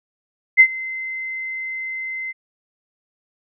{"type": "tone with ADSR envelope", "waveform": "sine", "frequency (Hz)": 2066, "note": "C7", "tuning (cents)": -22, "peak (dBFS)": -4, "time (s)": [0.57, 2.33], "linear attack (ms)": 31, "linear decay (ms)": 69, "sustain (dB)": -21, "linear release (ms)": 27, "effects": []}